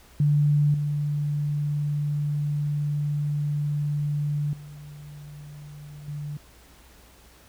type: tone with level steps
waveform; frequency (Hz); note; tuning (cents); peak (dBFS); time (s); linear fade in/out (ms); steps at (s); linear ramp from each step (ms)
sine; 146.83; D3; 0; -17 / -23 / -39 / -30; 0.2-6.37; 2; 0.74 / 4.53 / 6.08; 2
effects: added 60 Hz sine -54 dBFS peak until 7.48 s + pink hiss -54 dBFS RMS until 7.48 s